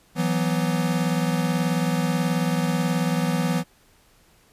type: chord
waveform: square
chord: E suspended second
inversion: none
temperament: equal with one note detuned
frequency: 166.54 / 185 / 246.9 Hz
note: E3 / F#3 / B3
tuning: +18 / 0 / 0 cents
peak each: -24 / -27 / -28 dBFS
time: 0.15-3.64 s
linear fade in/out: 50 ms
effects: pink hiss -58 dBFS RMS until 4.52 s + resampled to 32000 Hz